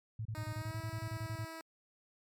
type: tone bursts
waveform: sine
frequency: 110 Hz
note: A2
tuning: in tune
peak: -36 dBFS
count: 14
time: 0.19-1.449 s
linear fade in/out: 5 ms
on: 63 ms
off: 29 ms
type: tone with pitch glide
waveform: 10% pulse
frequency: 310.4 to 324.7 Hz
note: D#4 to E4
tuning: -4 to -26 cents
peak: -36 dBFS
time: 0.35-1.61 s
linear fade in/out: 0 ms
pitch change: +78 cents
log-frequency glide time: 0.54-0.78 s
effects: MP3 96 kbps